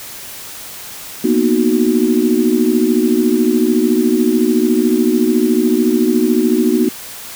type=chord; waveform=sine; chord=B major seventh; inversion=third; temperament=equal; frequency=233.1 / 246.9 / 311.1 / 370 Hz; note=A#3 / B3 / D#4 / F#4; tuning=0 / 0 / 0 / 0 cents; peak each=-16 dBFS; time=1.24-6.89 s; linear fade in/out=5 ms; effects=white hiss -31 dBFS RMS until 7.35 s